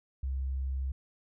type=tone; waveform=sine; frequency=66.4 Hz; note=C2; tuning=26 cents sharp; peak=-30 dBFS; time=0.23-0.92 s; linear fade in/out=5 ms; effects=none